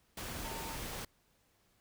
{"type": "tone in noise", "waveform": "sine", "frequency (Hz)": 907, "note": "A#5", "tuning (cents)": -48, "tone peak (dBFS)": -46, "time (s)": [0.44, 0.76], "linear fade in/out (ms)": 5, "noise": "pink", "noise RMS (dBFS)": -42, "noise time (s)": [0.17, 1.05], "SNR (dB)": -7, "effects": ["pink hiss -72 dBFS RMS until 1.8 s"]}